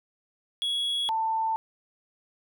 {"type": "tone pair in turn", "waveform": ["triangle", "sine"], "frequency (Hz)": [3345, 890.6], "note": ["G#7", "A5"], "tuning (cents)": [12, 21], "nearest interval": "octave + major seventh", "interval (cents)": 2291, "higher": "first", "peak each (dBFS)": -24, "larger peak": "neither", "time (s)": [[0.62, 1.09], [1.09, 1.56]], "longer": "neither", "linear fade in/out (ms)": 0, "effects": []}